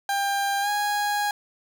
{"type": "tone with pitch glide", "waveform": "30% pulse", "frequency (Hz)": [797, 825.1], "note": ["G5", "G#5"], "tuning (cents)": [28, -12], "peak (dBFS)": -20, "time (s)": [0.09, 1.31], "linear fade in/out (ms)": 2, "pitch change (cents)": 60, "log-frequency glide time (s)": [0.61, 0.69], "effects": []}